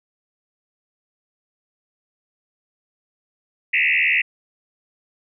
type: tone with frequency modulation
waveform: sine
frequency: 2320 Hz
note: D7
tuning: 22 cents flat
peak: -15 dBFS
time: 3.73-4.22 s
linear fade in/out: 10 ms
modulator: 77.1 Hz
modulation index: 5.3
effects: none